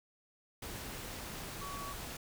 sine tone in noise, 1130 Hz, C#6, 33 cents sharp, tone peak -43 dBFS, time 1.61-1.93 s, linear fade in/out 5 ms, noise pink, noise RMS -44 dBFS, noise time 0.62-2.17 s, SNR -2 dB, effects none

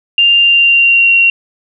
sine tone with pitch glide, 2794 to 2748 Hz, F7 to F7, 0 to -29 cents, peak -5 dBFS, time 0.18-1.3 s, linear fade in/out 2 ms, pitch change -29 cents, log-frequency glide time 0.38-1.14 s, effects none

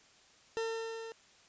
40% pulse tone with level ramp, 452.3 Hz, A4, 48 cents sharp, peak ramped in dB -31 to -42 dBFS, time 0.57-1.12 s, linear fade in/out 0 ms, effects white hiss -62 dBFS RMS until 1.48 s + resampled to 16000 Hz

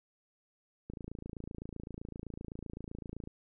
click train, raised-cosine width 3 ms, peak -29 dBFS, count 67, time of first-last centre 0.9-3.274 s, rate 27.8 Hz, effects none

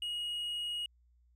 triangle tone, 2887 Hz, F#7, 43 cents flat, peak -33 dBFS, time 0.02-0.86 s, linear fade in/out 2 ms, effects added 60 Hz sine -64 dBFS peak until 1.35 s

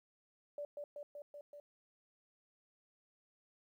sine tone with echo, 582 Hz, D5, 16 cents flat, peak -40 dBFS, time 0.58-0.65 s, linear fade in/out 2 ms, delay 190 ms, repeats 5, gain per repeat -2 dB, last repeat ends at 1.6 s, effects 13-bit

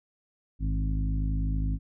harmonic tone with a mistuned harmonic, 52.3 Hz, G#1, 13 cents sharp, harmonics 1 / 2 / 3 / 4 / 5 / 6, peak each -26 / -34 / -34 / -45 / -37 / -50 dBFS, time 0.59-1.79 s, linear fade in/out 50 ms, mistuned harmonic 2, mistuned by -51 cents, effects none

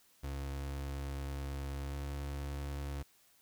35% pulse tone with pitch glide, 69.3 to 70.47 Hz, C#2 to C#2, 0 to +29 cents, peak -36 dBFS, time 0.23-3.03 s, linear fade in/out 10 ms, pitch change +29 cents, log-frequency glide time 1.86-1.95 s, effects white hiss -67 dBFS RMS until 3.41 s

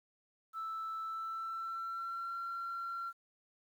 sine tone with pitch glide, 1318.5 to 1367.4 Hz, E6 to F6, 0 to -37 cents, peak -36 dBFS, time 0.53-3.13 s, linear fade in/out 50 ms, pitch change +63 cents, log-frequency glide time 1.03-2.35 s, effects tanh soft clip ceiling -35 dBFS + 11-bit

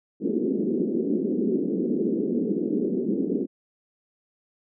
white band-pass noise, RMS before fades -25 dBFS, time 0.2-3.47 s, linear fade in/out 50 ms, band 190 to 410 Hz, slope 48 dB/octave, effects none

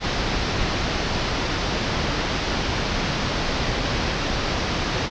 pink low-pass noise, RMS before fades -24 dBFS, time 0-5.1 s, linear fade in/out 50 ms, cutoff 5700 Hz, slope 48 dB/octave, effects none

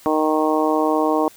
harmonic tone, 155.2 Hz, D#3, 4 cents flat, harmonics 2 / 3 / 4 / 5 / 6 / 7, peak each -20 / -22 / -23 / -24 / -25 / -25 dBFS, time 0.06-1.28 s, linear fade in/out 0 ms, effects white hiss -47 dBFS RMS until 1.36 s + high-pass 60 Hz 12 dB/octave

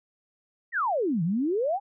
sine exponential two-way sweep, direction down then up, 1975.5 to 155.56 to 842 Hz, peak -23 dBFS, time 0.72-1.8 s, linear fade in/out 50 ms, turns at 1.23 s, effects none

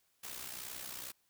white noise with amplitude modulation, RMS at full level -42 dBFS, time 0.23-1.12 s, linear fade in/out 10 ms, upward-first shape sine, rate 62.2 Hz, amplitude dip 65%, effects white hiss -75 dBFS RMS until 1.29 s

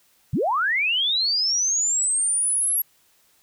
sine linear sweep, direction up, 92.2 to 11480 Hz, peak -19 dBFS, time 0.33-2.82 s, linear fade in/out 5 ms, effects white hiss -61 dBFS RMS until 3.42 s

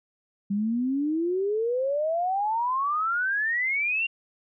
sine exponential sweep, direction up, 196 to 2800 Hz, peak -23 dBFS, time 0.5-4.07 s, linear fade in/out 10 ms, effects none

